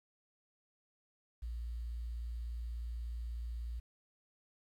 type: tone with quantisation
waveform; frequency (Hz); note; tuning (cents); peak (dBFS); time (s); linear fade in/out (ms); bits
sine; 58.27; A#1; 0; -38; 1.42-3.8; 10; 11
effects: AAC 64 kbps